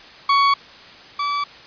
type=tone pair in turn; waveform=40% pulse; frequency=1119 / 1151.1 Hz; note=C#6 / D6; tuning=+16 / -35 cents; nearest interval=unison; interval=49 cents; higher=second; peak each=-12 / -19 dBFS; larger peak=first; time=0.29-0.54 / 1.19-1.44 s; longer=neither; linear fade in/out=5 ms; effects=white hiss -42 dBFS RMS until 1.66 s + resampled to 11025 Hz